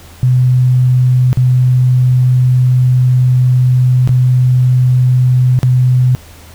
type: tone with dropouts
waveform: sine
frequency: 126.5 Hz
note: B2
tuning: 42 cents sharp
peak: -6 dBFS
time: 0.23-6.15 s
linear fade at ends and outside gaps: 0 ms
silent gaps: 1.33-1.372 / 4.075-4.092 / 5.59-5.631 s
effects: added 82 Hz sine -36 dBFS peak until 6.54 s + pink hiss -39 dBFS RMS until 6.54 s